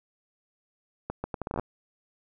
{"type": "accelerating click train", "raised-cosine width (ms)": 1, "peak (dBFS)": -17, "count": 11, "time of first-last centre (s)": [1.1, 1.596], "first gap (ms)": 140, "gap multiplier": 0.73, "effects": []}